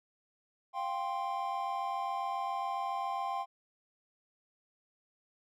triangle chord, F suspended second, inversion none, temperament just, 698.5 / 785.8 / 1047.7 Hz, F5 / G5 / C6, 0 / +4 / +2 cents, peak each -38 / -34 / -35 dBFS, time 0.73-3.46 s, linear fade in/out 50 ms, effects none

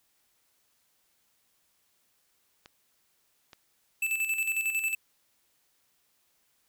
clicks, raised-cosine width 0.2 ms, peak -30 dBFS, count 2, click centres 2.659 / 3.532 s
square tone with tremolo, 2637 Hz, E7, in tune, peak -26 dBFS, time 4.02-4.95 s, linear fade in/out 5 ms, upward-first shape square, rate 11 Hz, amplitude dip 55%
effects white hiss -71 dBFS RMS until 6.68 s

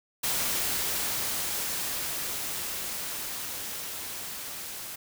white noise with level ramp, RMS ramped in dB -28 to -39 dBFS, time 0.23-4.96 s, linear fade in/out 10 ms, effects none

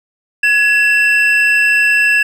triangle tone pair together, 1683 / 2686 Hz, G#6 / E7, +23 / +32 cents, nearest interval minor sixth, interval 809 cents, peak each -10 dBFS, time 0.43-2.23 s, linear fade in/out 5 ms, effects none

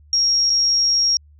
sine tone with dropouts, 5588 Hz, F8, in tune, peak -14 dBFS, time 0.13-1.17 s, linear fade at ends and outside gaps 1 ms, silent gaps 0.497-0.501 s, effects added 74 Hz sine -46 dBFS peak until 1.39 s

